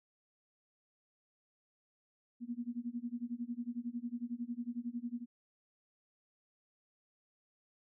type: tone with tremolo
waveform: sine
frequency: 239.1 Hz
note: A#3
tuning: 44 cents sharp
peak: -34 dBFS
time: 2.4-5.26 s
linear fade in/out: 50 ms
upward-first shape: sine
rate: 11 Hz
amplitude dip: 95%
effects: none